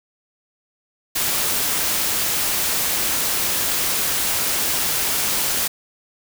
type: noise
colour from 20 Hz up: white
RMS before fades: -21 dBFS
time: 1.15-5.68 s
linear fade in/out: 10 ms
effects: none